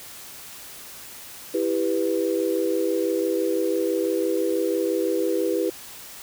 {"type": "chord", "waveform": "sine", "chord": "E minor", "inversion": "none", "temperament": "just", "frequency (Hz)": [329.6, 395.6, 494.4], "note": ["E4", "G4", "B4"], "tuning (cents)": [0, 16, 2], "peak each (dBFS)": -25, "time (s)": [1.54, 5.7], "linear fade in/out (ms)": 5, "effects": ["white hiss -41 dBFS RMS until 6.22 s"]}